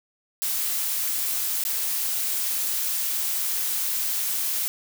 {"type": "noise with dropouts", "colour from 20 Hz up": "blue", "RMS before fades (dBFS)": -26, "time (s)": [0.42, 4.68], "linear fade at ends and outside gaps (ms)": 0, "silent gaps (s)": [1.638, 1.651], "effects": []}